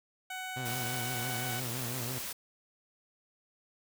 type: tone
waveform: 15% pulse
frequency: 747 Hz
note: F#5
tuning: 16 cents sharp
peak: -31 dBFS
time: 0.3-1.6 s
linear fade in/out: 5 ms
type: tone with vibrato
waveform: sawtooth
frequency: 123.47 Hz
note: B2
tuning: in tune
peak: -33 dBFS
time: 0.56-2.19 s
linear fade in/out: 10 ms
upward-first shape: triangle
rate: 5.9 Hz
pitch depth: 120 cents each way
type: noise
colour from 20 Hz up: white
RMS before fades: -39 dBFS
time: 0.65-2.33 s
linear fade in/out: 10 ms
effects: none

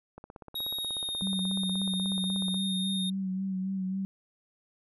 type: click train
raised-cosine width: 1 ms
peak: -30 dBFS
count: 40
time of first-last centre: 0.18-2.544 s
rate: 16.5 Hz
type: tone with pitch glide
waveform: square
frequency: 3775 to 3680 Hz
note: A#7 to A#7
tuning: +21 to -23 cents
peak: -32 dBFS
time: 0.55-3.1 s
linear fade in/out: 5 ms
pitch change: -44 cents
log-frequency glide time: 0.7-1.22 s
type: tone with vibrato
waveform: sine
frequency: 190 Hz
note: F#3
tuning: 46 cents sharp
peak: -29 dBFS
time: 1.22-4.05 s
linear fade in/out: 0 ms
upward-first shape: sine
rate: 3.7 Hz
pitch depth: 33 cents each way
effects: none

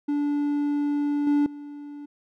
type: tone with level steps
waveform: triangle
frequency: 290.3 Hz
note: D4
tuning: 20 cents flat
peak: -20 / -16 / -34 dBFS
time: 0.08-2.06 s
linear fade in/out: 10 ms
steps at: 1.27 / 1.46 s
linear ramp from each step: 2 ms
effects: none

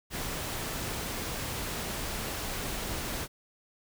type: noise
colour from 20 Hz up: pink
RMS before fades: -35 dBFS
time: 0.1-3.28 s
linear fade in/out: 50 ms
effects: none

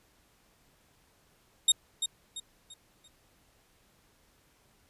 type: tone with echo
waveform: 25% pulse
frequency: 3718 Hz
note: A#7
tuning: 5 cents flat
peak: -15 dBFS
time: 1.68-1.72 s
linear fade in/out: 5 ms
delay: 340 ms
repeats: 4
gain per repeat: -9 dB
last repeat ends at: 3.08 s
effects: pink hiss -66 dBFS RMS until 4.89 s + resampled to 32000 Hz

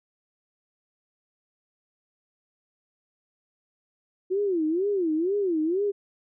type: tone with vibrato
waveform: sine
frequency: 356.6 Hz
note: F4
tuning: 36 cents sharp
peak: -22 dBFS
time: 4.3-5.92 s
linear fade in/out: 20 ms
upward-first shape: sine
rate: 2.1 Hz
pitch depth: 250 cents each way
effects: none

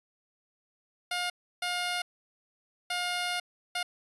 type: tone bursts at uneven times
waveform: 10% pulse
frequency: 712 Hz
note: F5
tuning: 33 cents sharp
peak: -21 dBFS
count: 4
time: 1.11-1.3 / 1.62-2.02 / 2.9-3.4 / 3.75-3.83 s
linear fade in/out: 5 ms
effects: resampled to 24000 Hz

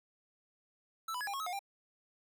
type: tone with pitch steps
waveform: square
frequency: 1320 / 992 / 1681 / 801 / 1094 / 1281 / 716 / 794 Hz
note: E6 / B5 / G#6 / G5 / C#6 / E6 / F5 / G5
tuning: +2 / +7 / +20 / +37 / -23 / -50 / +43 / +22 cents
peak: -37 dBFS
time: 1.08-1.592 s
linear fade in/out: 5 ms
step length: 64 ms
effects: none

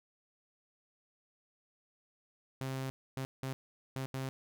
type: tone bursts at uneven times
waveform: sawtooth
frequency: 132.7 Hz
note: C3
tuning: 25 cents sharp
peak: -32 dBFS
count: 5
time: 2.61-2.9 / 3.17-3.25 / 3.43-3.53 / 3.96-4.06 / 4.14-4.29 s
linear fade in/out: 0 ms
effects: none

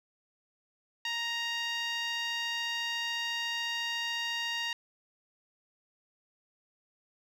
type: tone with band-pass filter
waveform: 10% pulse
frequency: 934 Hz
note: A#5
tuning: 3 cents sharp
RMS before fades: -34 dBFS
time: 1.05-4.73 s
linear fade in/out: 2 ms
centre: 2400 Hz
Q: 0.95
effects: none

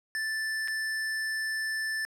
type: tone with dropouts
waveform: square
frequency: 1760 Hz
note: A6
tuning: in tune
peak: -30 dBFS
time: 0.15-2.05 s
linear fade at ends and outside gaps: 0 ms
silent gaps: 0.676-0.682 s
effects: low-pass 11000 Hz 12 dB/octave + 11-bit

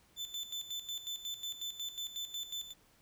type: tone with tremolo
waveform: 35% pulse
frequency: 3520 Hz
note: A7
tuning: in tune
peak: -35 dBFS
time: 0.16-2.74 s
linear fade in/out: 50 ms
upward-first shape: square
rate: 5.5 Hz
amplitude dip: 70%
effects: pink hiss -67 dBFS RMS until 3.01 s

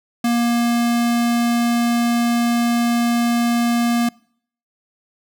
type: tone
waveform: square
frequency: 236.6 Hz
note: A#3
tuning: 26 cents sharp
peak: -16 dBFS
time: 0.24-4.09 s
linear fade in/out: 5 ms
effects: noise-tail reverb RT60 0.6 s tail -25 dB re dry

